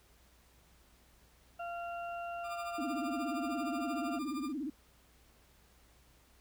harmonic tone, 690 Hz, F5, 21 cents flat, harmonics 1 / 2 / 4, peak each -39 / -45 / -51 dBFS, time 1.59-4.19 s, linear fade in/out 10 ms
40% pulse tone with tremolo, 1200 Hz, D6, 37 cents sharp, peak -39 dBFS, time 2.43-4.53 s, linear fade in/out 50 ms, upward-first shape triangle, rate 13 Hz, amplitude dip 85%
sine tone with vibrato, 283.6 Hz, C#4, 40 cents sharp, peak -35 dBFS, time 2.78-4.7 s, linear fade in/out 5 ms, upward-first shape sine, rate 17 Hz, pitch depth 210 cents each way
effects added 60 Hz sine -66 dBFS peak until 6.4 s + pink hiss -66 dBFS RMS until 6.4 s

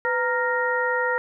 harmonic tone with a mistuned harmonic, 466.2 Hz, A#4, in tune, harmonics 1 / 2 / 3 / 4, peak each -25 / -27 / -27 / -26 dBFS, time 0.05-1.18 s, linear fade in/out 0 ms, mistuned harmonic 1, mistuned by +120 cents, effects none

